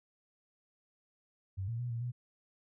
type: tone with pitch steps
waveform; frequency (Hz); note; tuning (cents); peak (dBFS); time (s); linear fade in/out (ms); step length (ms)
sine; 95.8 / 115.9 / 122.2 / 116.7 / 122.5; G2 / A#2 / B2 / A#2 / B2; -39 / -10 / -18 / +2 / -14; -34; 1.57-2.12; 20; 110
effects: none